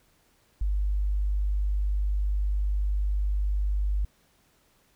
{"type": "tone", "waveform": "sine", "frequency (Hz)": 50, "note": "G1", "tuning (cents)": 35, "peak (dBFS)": -23, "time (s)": [0.61, 4.05], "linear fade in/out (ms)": 5, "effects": ["pink hiss -65 dBFS RMS until 4.95 s"]}